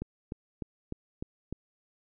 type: click train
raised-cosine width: 3 ms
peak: -22 dBFS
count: 6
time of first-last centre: 0.02-1.526 s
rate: 3.32 Hz
effects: none